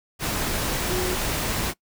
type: tone in noise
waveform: sine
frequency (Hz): 365.3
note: F#4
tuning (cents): -22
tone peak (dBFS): -26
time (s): 0.86-1.18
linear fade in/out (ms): 50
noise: pink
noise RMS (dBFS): -26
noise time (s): 0.19-1.74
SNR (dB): -3
effects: noise-tail reverb RT60 0.1 s tail -22 dB re dry